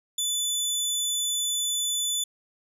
20% pulse tone, 3490 Hz, A7, 15 cents flat, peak -19 dBFS, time 0.18-2.24 s, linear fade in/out 5 ms, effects none

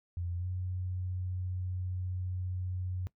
sine tone with pitch glide, 87.31 to 91.49 Hz, F2 to F#2, 0 to -19 cents, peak -33 dBFS, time 0.17-3.07 s, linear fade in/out 0 ms, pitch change +81 cents, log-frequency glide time 0.37-0.47 s, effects noise-tail reverb RT60 0.1 s tail -19 dB re dry

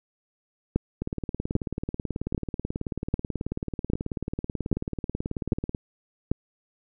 two click trains, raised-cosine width 3 ms, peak -16 / -9 dBFS, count 88 / 8, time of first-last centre 1.02-5.748 / 0.76-6.316 s, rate 18.4 / 1.26 Hz, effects none

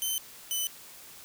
10% pulse tone pair in turn, 3072 / 3011 Hz, G7 / F#7, -36 / +30 cents, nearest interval unison, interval 34 cents, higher first, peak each -20 dBFS, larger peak neither, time 0.02-0.18 / 0.51-0.67 s, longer neither, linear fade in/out 0 ms, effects white hiss -49 dBFS RMS until 1.24 s

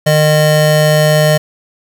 square tone pair together, 152.75 / 611 Hz, D#3 / D#5, -32 / -32 cents, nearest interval 2 octaves, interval 2400 cents, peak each -11 dBFS, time 0.06-1.38 s, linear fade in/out 10 ms, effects none

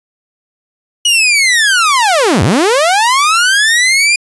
sawtooth linear two-way sweep, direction down then up, 2939 to 80.2 to 2441 Hz, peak -4 dBFS, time 1.05-4.16 s, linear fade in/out 5 ms, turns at 2.43 s, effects resampled to 24000 Hz

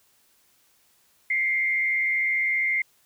sine tone with frequency modulation, 2105 Hz, C7, 10 cents sharp, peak -21 dBFS, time 1.3-2.82 s, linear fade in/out 5 ms, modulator 113 Hz, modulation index 0.6, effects white hiss -63 dBFS RMS until 3.05 s

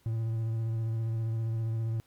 triangle tone with vibrato, 112.8 Hz, A2, 44 cents sharp, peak -26 dBFS, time 0.06-2 s, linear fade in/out 0 ms, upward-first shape sine, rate 15 Hz, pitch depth 22 cents each way, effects pink hiss -66 dBFS RMS until 2.06 s + MP3 96 kbps

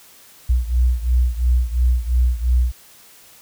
sine beating tone pair, 60.4 / 63.3 Hz, B1 / B1, -38 / +43 cents, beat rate 2.9 Hz, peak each -16 / -19 dBFS, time 0.49-2.72 s, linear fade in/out 10 ms, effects white hiss -47 dBFS RMS until 3.41 s

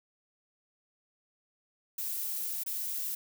violet noise with dropouts, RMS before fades -35 dBFS, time 1.98-3.15 s, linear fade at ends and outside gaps 5 ms, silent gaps 2.636-2.662 s, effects none

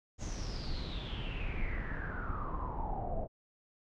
brown noise with low-pass filter sweep, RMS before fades -37 dBFS, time 0.18-3.28 s, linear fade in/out 50 ms, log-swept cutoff 6700 to 620 Hz, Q 9.6, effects none

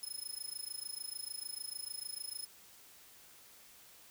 10% pulse tone with amplitude modulation, 5160 Hz, E8, 38 cents flat, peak -32 dBFS, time 0.03-2.46 s, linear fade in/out 0 ms, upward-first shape sine, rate 26.7 Hz, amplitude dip 95%, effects white hiss -59 dBFS RMS until 4.1 s

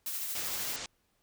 blue noise with tremolo, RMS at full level -35 dBFS, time 0.06-0.76 s, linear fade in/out 2 ms, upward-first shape sine, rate 13 Hz, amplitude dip 30%
white low-pass noise, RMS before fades -41 dBFS, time 0.35-0.86 s, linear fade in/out 2 ms, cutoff 7600 Hz, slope 48 dB/octave
effects pink hiss -74 dBFS RMS until 1.22 s

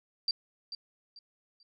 sine tone with echo, 4699 Hz, D8, in tune, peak -26 dBFS, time 0.28-0.31 s, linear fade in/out 2 ms, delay 440 ms, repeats 3, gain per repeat -11 dB, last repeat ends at 1.63 s, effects none

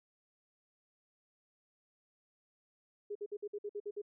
sine tone bursts, 412.3 Hz, G#4, 13 cents flat, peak -37 dBFS, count 9, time 3.1-4.018 s, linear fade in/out 10 ms, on 54 ms, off 54 ms, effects none

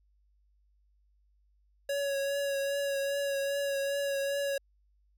square tone with vibrato, 558 Hz, C#5, 11 cents sharp, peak -30 dBFS, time 1.89-4.58 s, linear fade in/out 5 ms, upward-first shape triangle, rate 2.5 Hz, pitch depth 26 cents each way, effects added 50 Hz sine -65 dBFS peak until 5.17 s

